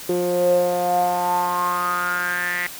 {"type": "tone with band-pass filter sweep", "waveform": "sawtooth", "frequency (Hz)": 177.4, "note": "F3", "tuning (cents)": 27, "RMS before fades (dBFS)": -21, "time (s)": [0.09, 2.67], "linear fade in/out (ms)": 5, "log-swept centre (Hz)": [410, 2000], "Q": 8.3, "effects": ["white hiss -36 dBFS RMS until 2.79 s"]}